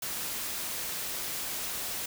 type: noise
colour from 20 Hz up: white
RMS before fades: -35 dBFS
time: 0.02-2.06 s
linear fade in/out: 5 ms
effects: none